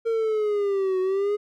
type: linear two-way sweep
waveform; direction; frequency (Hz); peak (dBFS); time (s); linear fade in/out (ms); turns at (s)
triangle; down then up; 460 to 370 to 419; -19; 0.05-1.37; 20; 1
effects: none